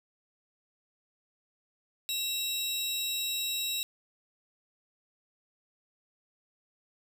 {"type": "tone pair together", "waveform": "sawtooth", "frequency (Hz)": [2705, 3835], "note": ["E7", "A#7"], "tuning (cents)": [44, 48], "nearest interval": "tritone", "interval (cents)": 604, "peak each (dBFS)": [-35, -28], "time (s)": [2.09, 3.83], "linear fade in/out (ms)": 0, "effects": []}